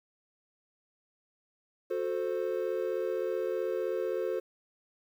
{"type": "chord", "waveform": "triangle", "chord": "F# diminished", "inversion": "none", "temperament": "equal with one note detuned", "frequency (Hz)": [364.3, 440, 523.3], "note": ["F#4", "A4", "C5"], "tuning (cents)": [-27, 0, 0], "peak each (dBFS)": -32, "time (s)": [1.9, 4.4], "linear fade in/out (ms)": 10, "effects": ["10-bit"]}